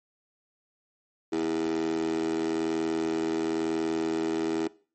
15% pulse tone with high-pass filter, 81 Hz, E2, 30 cents flat, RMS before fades -28 dBFS, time 1.32-4.68 s, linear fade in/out 10 ms, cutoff 360 Hz, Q 7.6, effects noise-tail reverb RT60 0.4 s tail -21 dB re dry + MP3 32 kbps

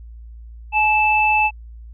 sine tone pair together, 852 / 2637 Hz, G#5 / E7, +44 / 0 cents, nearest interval octave + minor sixth, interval 1956 cents, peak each -16 dBFS, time 0.72-1.51 s, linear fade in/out 50 ms, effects added 57 Hz sine -35 dBFS peak until 1.93 s

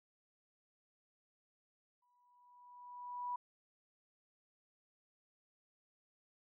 sine tone with exponential growth, 980 Hz, B5, 14 cents flat, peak -36 dBFS, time 2.02-3.36 s, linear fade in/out 5 ms, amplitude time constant 290 ms, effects none

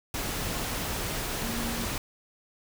sine tone in noise, 232.2 Hz, A#3, 7 cents flat, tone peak -34 dBFS, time 1.43-1.85 s, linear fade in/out 2 ms, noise pink, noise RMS -32 dBFS, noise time 0.14-1.98 s, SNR -5 dB, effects none

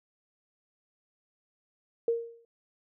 sine tone with exponential decay, 464.5 Hz, A#4, 6 cents flat, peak -21 dBFS, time 2.08-2.45 s, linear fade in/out 2 ms, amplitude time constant 79 ms, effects none

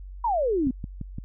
sine exponential sweep, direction down, 987.8 to 240 Hz, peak -21 dBFS, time 0.24-0.71 s, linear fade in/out 5 ms
click train, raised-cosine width 5 ms, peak -20 dBFS, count 4, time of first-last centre 0.67-1.185 s, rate 5.83 Hz
effects added 47 Hz sine -37 dBFS peak until 1.24 s

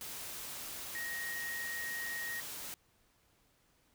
sine tone in noise, 1876 Hz, A#6, 11 cents sharp, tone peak -38 dBFS, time 0.95-2.4 s, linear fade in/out 0 ms, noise white, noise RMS -44 dBFS, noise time 0.01-2.74 s, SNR +3 dB, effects pink hiss -71 dBFS RMS until 3.94 s

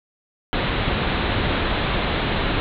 pink low-pass noise, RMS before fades -22 dBFS, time 0.53-2.6 s, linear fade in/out 0 ms, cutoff 4000 Hz, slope 96 dB/octave, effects none

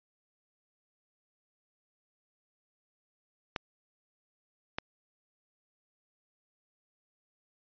clicks, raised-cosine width 0.3 ms, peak -16 dBFS, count 2, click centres 3.562 / 4.785 s, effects resampled to 11025 Hz

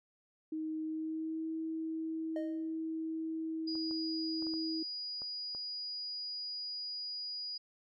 sine tone with pitch glide, 314.3 to 321.3 Hz, D#4 to E4, +18 to -44 cents, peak -35 dBFS, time 0.52-4.83 s, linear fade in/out 5 ms, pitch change +38 cents, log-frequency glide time 0.84-1.46 s
triangle tone with exponential decay, 618 Hz, D#5, 12 cents flat, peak -33 dBFS, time 2.36-2.78 s, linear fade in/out 2 ms, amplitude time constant 90 ms
sine tone, 4900 Hz, D#8, 27 cents flat, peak -38 dBFS, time 3.67-7.58 s, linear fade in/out 10 ms
clicks, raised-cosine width 1 ms, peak -38 dBFS, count 7, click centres 3.754 / 3.911 / 4.424 / 4.468 / 4.538 / 5.219 / 5.549 s
effects none

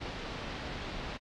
pink low-pass noise, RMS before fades -40 dBFS, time 0-1.18 s, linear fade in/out 20 ms, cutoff 4400 Hz, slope 24 dB/octave, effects AAC 64 kbps

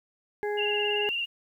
harmonic tone, 415.3 Hz, G#4, in tune, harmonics 1 / 2 / 4 / 5, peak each -28 / -35 / -38 / -42 dBFS, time 0.43-1.09 s, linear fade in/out 0 ms
sine tone with vibrato, 2794 Hz, F7, in tune, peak -27 dBFS, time 0.57-1.26 s, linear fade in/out 20 ms, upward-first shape sine, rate 18 Hz, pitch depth 43 cents each way
effects 10-bit

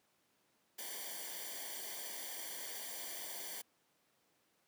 white noise with comb filter, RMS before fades -45 dBFS, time 0.78-3.62 s, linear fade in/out 10 ms, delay 0.76 ms, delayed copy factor -0.85, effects pink hiss -75 dBFS RMS until 4.67 s + high-pass 200 Hz 12 dB/octave

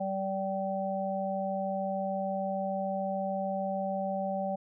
harmonic tone, 193.3 Hz, G3, 24 cents flat, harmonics 1 / 3 / 4, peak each -35 / -33 / -34 dBFS, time 0-4.56 s, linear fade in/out 10 ms, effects none

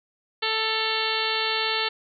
harmonic tone with a mistuned harmonic, 440.9 Hz, A4, 4 cents sharp, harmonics 1 / 2 / 3 / 4 / 5 / 6 / 7 / 8 / 9 / 10, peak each -32 / -32 / -32 / -32 / -32 / -32 / -32 / -32 / -32 / -32 dBFS, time 0.42-1.89 s, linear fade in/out 10 ms, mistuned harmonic 6, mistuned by +54 cents, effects none

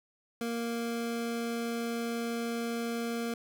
25% pulse tone, 233.1 Hz, A#3, in tune, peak -28 dBFS, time 0.41-3.34 s, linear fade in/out 2 ms, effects none

